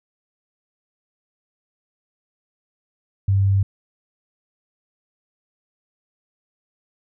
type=tone; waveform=sine; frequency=98 Hz; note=G2; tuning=in tune; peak=-14 dBFS; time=3.28-3.63 s; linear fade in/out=5 ms; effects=none